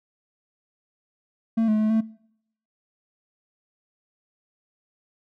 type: tone with pitch steps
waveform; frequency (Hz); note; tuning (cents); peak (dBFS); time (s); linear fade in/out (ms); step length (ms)
triangle; 225.7 / 214.6 / 215.9 / 221.8; A3 / A3 / A3 / A3; +44 / -43 / -33 / +14; -16; 1.57-2.01; 10; 110
effects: noise-tail reverb RT60 0.7 s tail -22 dB re dry